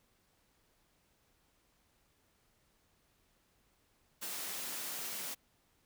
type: high-pass noise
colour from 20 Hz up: white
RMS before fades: -41 dBFS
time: 4.21-5.35 s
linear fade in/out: 20 ms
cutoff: 140 Hz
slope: 48 dB/octave
effects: pink hiss -73 dBFS RMS until 5.85 s